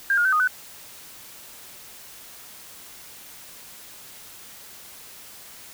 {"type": "tone with pitch steps", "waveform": "sine", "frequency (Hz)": [1600, 1427, 1532, 1238, 1500], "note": ["G6", "F6", "G6", "D#6", "F#6"], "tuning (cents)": [35, 37, -40, -9, 23], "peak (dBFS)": -17, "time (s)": [0.1, 0.475], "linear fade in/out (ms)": 2, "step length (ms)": 75, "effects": ["white hiss -44 dBFS RMS until 5.73 s"]}